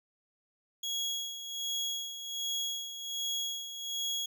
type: tone with tremolo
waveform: 30% pulse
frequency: 3322 Hz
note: G#7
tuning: in tune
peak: -28 dBFS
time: 0.83-4.26 s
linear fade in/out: 5 ms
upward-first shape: sine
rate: 1.3 Hz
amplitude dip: 65%
effects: none